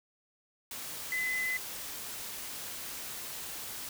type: tone in noise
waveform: sine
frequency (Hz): 2021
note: B6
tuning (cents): +39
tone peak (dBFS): -30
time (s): 1.12-1.57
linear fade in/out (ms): 2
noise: white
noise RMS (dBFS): -41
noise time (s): 0.71-3.89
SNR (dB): +8
effects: none